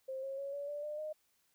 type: tone with pitch steps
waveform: sine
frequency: 528 / 541.6 / 555.5 / 569.8 / 584.5 / 599.5 / 615 Hz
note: C5 / C#5 / C#5 / C#5 / D5 / D5 / D#5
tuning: +16 / -40 / +4 / +48 / -8 / +36 / -20 cents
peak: -38 dBFS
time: 0.08-1.13 s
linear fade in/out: 10 ms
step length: 150 ms
effects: white hiss -75 dBFS RMS until 1.54 s